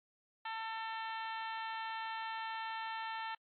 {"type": "harmonic tone", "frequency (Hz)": 446.9, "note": "A4", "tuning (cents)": 27, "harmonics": [2, 3, 4, 5, 6, 7, 8, 9], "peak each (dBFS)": [-41, -47, -46, -53, -52, -53, -57, -56], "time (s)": [0.45, 3.35], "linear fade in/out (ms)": 5, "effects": ["AAC 48 kbps"]}